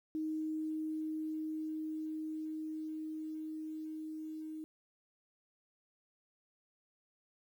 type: tone with level ramp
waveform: sine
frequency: 312.8 Hz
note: D#4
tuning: 9 cents sharp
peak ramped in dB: -34 to -41 dBFS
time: 0.15-4.64 s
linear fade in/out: 0 ms
effects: 11-bit